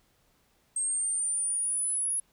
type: exponential sweep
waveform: sine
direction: up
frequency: 8372 to 10548 Hz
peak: -24 dBFS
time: 0.76-2.2 s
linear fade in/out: 5 ms
effects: tanh soft clip ceiling -26 dBFS + pink hiss -68 dBFS RMS until 2.32 s